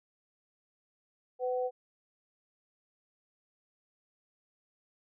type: tone pair together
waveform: sine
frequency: 503 / 753.6 Hz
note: B4 / F#5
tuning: +32 / +32 cents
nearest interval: perfect fifth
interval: 700 cents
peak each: -30 / -36 dBFS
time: 1.39-1.71 s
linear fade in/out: 50 ms
effects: none